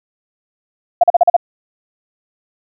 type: tone bursts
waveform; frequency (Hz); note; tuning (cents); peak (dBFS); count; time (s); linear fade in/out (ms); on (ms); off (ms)
sine; 698; F5; -1; -4; 6; 1.01-1.366; 5; 26; 40
effects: none